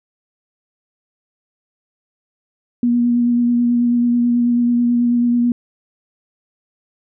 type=tone with vibrato; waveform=sine; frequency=240 Hz; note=B3; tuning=49 cents flat; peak=-12 dBFS; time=2.83-5.52 s; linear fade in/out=2 ms; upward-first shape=sine; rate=9.2 Hz; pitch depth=16 cents each way; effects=none